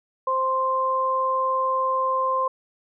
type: tone pair together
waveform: sine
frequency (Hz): 523.3 / 1046.6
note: C5 / C6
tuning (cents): 0 / 0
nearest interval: octave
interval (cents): 1200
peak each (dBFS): -26 / -21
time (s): 0.27-2.48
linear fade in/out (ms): 5
effects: none